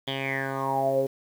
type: tone with low-pass filter sweep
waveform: 10% pulse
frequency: 135.4 Hz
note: C#3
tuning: 40 cents flat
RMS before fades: -27 dBFS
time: 0.07-1.07 s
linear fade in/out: 10 ms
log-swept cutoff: 3400 to 450 Hz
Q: 8.7
effects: 8-bit